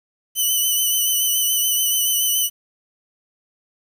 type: tone with vibrato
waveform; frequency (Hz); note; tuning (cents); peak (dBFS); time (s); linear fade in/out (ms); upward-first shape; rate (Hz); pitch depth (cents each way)
5% pulse; 3000; F#7; +23; -9; 0.35-2.5; 50; sine; 7; 32
effects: 8-bit